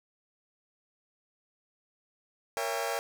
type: chord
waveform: sawtooth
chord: A# diminished seventh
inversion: none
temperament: just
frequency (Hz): 466.2 / 559.4 / 671.3 / 805.5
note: A#4 / C#5 / E5 / G5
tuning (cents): 0 / +16 / +31 / +47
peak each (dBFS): -32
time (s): 2.57-2.99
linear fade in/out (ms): 0
effects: none